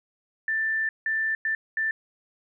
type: tone bursts at uneven times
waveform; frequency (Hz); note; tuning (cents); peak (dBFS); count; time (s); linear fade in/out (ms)
sine; 1773; A6; +13; -23; 4; 0.48-0.89 / 1.06-1.35 / 1.45-1.55 / 1.77-1.91; 2
effects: none